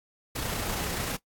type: noise with amplitude modulation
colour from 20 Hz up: pink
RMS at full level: -31 dBFS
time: 0.35-1.17 s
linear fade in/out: 10 ms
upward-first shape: sine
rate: 29.3 Hz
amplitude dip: 30%
effects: noise-tail reverb RT60 0.1 s tail -20 dB re dry + AAC 64 kbps